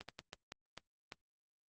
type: slowing click train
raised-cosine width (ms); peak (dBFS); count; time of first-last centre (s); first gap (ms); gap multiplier
0.2; -27; 7; 0.01-1.122; 77; 1.35
effects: Opus 24 kbps